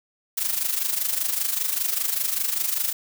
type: noise with amplitude modulation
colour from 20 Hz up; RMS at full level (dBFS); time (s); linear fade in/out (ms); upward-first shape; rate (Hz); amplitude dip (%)
blue; -22; 0.37-2.93; 10; sine; 25.1; 70
effects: none